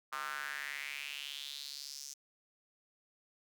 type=tone with high-pass filter sweep; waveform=square; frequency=70.9 Hz; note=C#2; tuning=40 cents sharp; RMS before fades=-43 dBFS; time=0.12-2.14 s; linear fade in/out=10 ms; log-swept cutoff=1200 to 6100 Hz; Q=4.3; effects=none